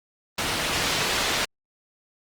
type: low-pass noise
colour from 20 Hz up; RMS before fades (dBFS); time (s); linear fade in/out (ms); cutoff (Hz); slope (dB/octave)
white; -25; 0.38-1.45; 5; 4300; 12
effects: Opus 24 kbps